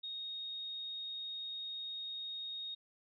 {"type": "tone", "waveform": "sine", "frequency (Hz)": 3729, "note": "A#7", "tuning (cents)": 0, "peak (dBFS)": -40, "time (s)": [0.03, 2.75], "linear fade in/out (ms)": 10, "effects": []}